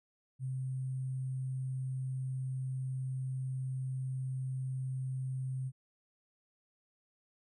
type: tone with sample-and-hold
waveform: sine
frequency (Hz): 130.81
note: C3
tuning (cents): 0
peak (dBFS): -34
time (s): 0.39-5.72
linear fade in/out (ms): 50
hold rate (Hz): 8820
effects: resampled to 32000 Hz